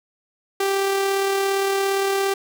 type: tone with amplitude modulation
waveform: sawtooth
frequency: 392 Hz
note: G4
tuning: in tune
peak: -14 dBFS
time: 0.6-2.34 s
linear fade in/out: 5 ms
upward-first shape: sine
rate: 37.4 Hz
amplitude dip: 25%
effects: none